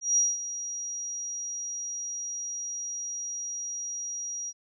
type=tone with ADSR envelope; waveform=sine; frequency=5740 Hz; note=F8; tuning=47 cents sharp; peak=-19 dBFS; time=0.01-4.53 s; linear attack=160 ms; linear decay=200 ms; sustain=-13 dB; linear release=45 ms; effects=none